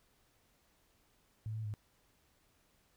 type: tone with pitch steps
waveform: sine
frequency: 109 / 110 / 105.2 Hz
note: A2 / A2 / G#2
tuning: -16 / 0 / +23 cents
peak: -37 dBFS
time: 1.46-1.739 s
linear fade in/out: 0 ms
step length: 93 ms
effects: pink hiss -72 dBFS RMS until 2.96 s